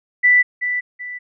sine tone with echo, 1978 Hz, B6, 2 cents sharp, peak -9 dBFS, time 0.23-0.43 s, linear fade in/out 20 ms, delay 380 ms, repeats 2, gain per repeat -9 dB, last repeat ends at 1.19 s, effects none

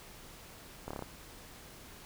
slowing click train, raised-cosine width 1 ms, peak -25 dBFS, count 6, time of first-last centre 0.88-1.024 s, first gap 26 ms, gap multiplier 1.05, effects pink hiss -52 dBFS RMS until 2.05 s

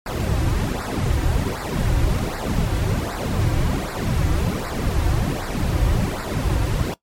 brown noise with flanger, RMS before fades -21 dBFS, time 0.06-6.94 s, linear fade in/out 2 ms, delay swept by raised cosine 0.31 to 4.81 ms, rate 1.3 Hz, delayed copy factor -0.8, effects noise-tail reverb RT60 0.1 s tail -19 dB re dry + MP3 64 kbps

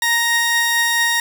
sawtooth tone pair together, 932.3 / 1869.1 Hz, A#5 / A#6, 0 / +4 cents, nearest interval octave, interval 1204 cents, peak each -19 / -12 dBFS, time 0.02-1.2 s, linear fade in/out 2 ms, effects none

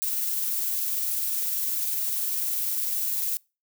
violet noise with tremolo, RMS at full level -26 dBFS, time 0.02-3.37 s, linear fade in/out 0 ms, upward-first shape triangle, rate 20 Hz, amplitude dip 30%, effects noise-tail reverb RT60 0.3 s tail -26 dB re dry

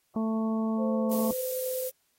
harmonic tone, 221.5 Hz, A3, 12 cents sharp, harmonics 1 / 2 / 3 / 4 / 5, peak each -26 / -37 / -38 / -42 / -41 dBFS, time 0.16-1.31 s, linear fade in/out 2 ms
sine tone with pitch glide, 523.3 to 511.6 Hz, C5 to C5, 0 to -39 cents, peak -30 dBFS, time 0.77-1.91 s, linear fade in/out 50 ms, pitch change -39 cents, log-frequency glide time 0.9-1.22 s
violet noise, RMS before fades -35 dBFS, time 1.11-1.9 s, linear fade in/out 5 ms
effects white hiss -72 dBFS RMS until 2.18 s + AAC 48 kbps

